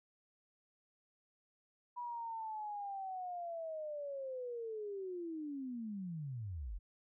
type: linear sweep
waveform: sine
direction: down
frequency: 978 to 38.89 Hz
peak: -40 dBFS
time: 1.96-6.79 s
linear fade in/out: 20 ms
effects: none